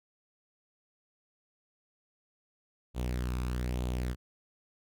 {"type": "tone with flanger", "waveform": "sawtooth", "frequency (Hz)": 61.74, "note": "B1", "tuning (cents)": 0, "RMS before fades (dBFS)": -33, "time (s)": [2.94, 4.16], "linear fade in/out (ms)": 50, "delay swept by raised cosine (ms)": [0.28, 0.81], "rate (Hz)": 1.1, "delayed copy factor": 0.5, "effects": []}